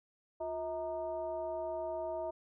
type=tone with frequency modulation; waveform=sine; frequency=642 Hz; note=E5; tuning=46 cents flat; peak=-35 dBFS; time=0.4-2.31 s; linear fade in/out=10 ms; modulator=286 Hz; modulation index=0.8; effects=none